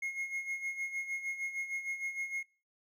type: tone with tremolo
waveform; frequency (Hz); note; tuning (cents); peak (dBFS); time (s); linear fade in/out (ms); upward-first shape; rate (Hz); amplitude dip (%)
triangle; 2156; C#7; -49; -31; 0.02-2.43; 5; sine; 6.5; 70
effects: noise-tail reverb RT60 0.4 s tail -23 dB re dry